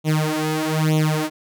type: tone with flanger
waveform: sawtooth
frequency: 155.56 Hz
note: D#3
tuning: in tune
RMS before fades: -20 dBFS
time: 0.04-1.3 s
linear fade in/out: 50 ms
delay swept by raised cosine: 0.3 to 4.1 ms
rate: 1.1 Hz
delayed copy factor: +0.95
effects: none